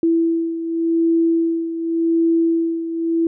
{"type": "beating tone pair", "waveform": "sine", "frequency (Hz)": [331, 331.88], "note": ["E4", "E4"], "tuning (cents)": [7, 12], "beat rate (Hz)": 0.88, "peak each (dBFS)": [-16, -22], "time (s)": [0.03, 3.27], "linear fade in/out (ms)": 2, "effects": []}